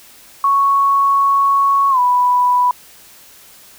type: tone with pitch glide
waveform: sine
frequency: 1108.7 to 987.7 Hz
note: C#6 to B5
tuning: 0 to 0 cents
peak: -10 dBFS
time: 0.44-2.71 s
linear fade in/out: 2 ms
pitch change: -200 cents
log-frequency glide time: 1.9-1.99 s
effects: white hiss -43 dBFS RMS until 3.78 s